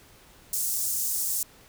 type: high-pass noise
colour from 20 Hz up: pink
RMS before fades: -28 dBFS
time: 0.53-1.43 s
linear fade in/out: 2 ms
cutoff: 6800 Hz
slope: 24 dB/octave
effects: pink hiss -54 dBFS RMS until 1.68 s